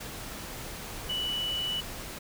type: tone in noise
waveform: sine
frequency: 2960 Hz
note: F#7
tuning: in tune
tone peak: -29 dBFS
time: 1.09-1.81 s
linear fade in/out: 10 ms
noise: pink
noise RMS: -40 dBFS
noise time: 0-2.19 s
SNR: +8 dB
effects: none